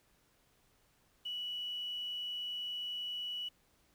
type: tone with quantisation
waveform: sine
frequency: 2945 Hz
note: F#7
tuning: 9 cents flat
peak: -37 dBFS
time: 1.25-3.49 s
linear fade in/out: 10 ms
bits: 10
effects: pink hiss -71 dBFS RMS until 3.94 s